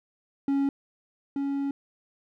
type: tone pair in turn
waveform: triangle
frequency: 277.2 / 278.6 Hz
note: C#4 / C#4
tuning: 0 / +9 cents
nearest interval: unison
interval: 9 cents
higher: second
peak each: -20 / -24 dBFS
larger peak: first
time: 0.48-0.69 / 1.36-1.71 s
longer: second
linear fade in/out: 2 ms
effects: none